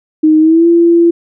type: tone with pitch glide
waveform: sine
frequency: 311.2 to 339.4 Hz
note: D#4 to F4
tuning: 0 to -49 cents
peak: -4 dBFS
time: 0.23-1.11 s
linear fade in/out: 10 ms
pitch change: +151 cents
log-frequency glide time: 0.39-0.67 s
effects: none